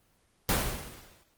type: noise with exponential decay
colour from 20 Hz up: pink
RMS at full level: -23 dBFS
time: 0.49-1.23 s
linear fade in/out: 1 ms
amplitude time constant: 160 ms
effects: pink hiss -68 dBFS RMS until 1.37 s + Opus 24 kbps